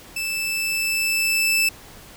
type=tone with level ramp; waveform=sawtooth; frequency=2637 Hz; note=E7; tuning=in tune; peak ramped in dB=-21 to -13 dBFS; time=0.16-1.69 s; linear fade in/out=5 ms; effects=pink hiss -44 dBFS RMS until 2.16 s